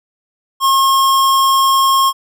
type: tone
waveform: square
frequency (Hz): 1078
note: C#6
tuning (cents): -49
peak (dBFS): -10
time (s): 0.6-2.13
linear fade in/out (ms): 50
effects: none